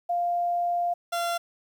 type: tone pair in turn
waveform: sine / 30% pulse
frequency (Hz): 698.5 / 687.3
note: F5 / F5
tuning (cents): 0 / -28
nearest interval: unison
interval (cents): 28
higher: first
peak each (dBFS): -23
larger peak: neither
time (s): 0.09-0.94 / 1.12-1.38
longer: first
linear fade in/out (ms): 10
effects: 10-bit